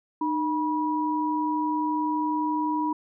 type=tone pair together; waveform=sine; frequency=305.3 / 970.3 Hz; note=D#4 / B5; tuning=-33 / -31 cents; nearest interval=octave + minor sixth; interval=2002 cents; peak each=-26 dBFS; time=0.21-2.93 s; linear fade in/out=5 ms; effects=none